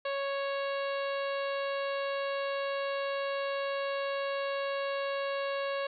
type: harmonic tone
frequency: 554 Hz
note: C#5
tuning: 1 cent flat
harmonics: 1 / 2 / 3 / 4 / 5 / 6 / 7 / 8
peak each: -32 / -38 / -41 / -46 / -44 / -50 / -48 / -51 dBFS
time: 0.05-5.87 s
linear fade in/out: 5 ms
effects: none